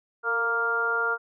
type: harmonic tone with a mistuned harmonic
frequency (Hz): 233.1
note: A#3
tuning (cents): 0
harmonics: 2 / 3 / 4 / 5 / 6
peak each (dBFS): -31 / -36 / -34 / -34 / -24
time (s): 0.23-1.18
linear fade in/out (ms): 50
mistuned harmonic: 2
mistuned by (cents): -26
effects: none